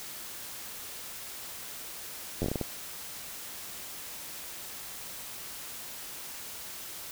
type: slowing click train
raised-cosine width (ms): 2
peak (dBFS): -17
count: 8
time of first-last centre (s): 2.42-2.613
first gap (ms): 10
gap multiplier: 1.33
effects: white hiss -42 dBFS RMS until 7.11 s